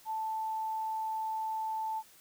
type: tone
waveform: sine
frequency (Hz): 880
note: A5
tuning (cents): 0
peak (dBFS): -32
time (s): 0.05-2.03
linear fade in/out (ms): 50
effects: white hiss -59 dBFS RMS until 2.2 s